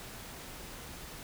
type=silence; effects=pink hiss -46 dBFS RMS until 1.23 s